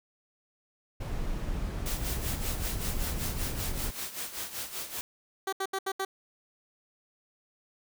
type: noise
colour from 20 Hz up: brown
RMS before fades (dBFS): -33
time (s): 1-3.91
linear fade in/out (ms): 10
type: noise with tremolo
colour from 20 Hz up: white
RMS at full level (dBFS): -35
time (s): 1.86-5.01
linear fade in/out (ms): 0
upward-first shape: sine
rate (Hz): 5.2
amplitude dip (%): 70
type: tone bursts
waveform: 15% pulse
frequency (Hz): 385.9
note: G4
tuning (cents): -27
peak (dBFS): -23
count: 5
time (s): 5.47-6.05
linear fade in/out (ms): 5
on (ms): 56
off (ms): 75
effects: none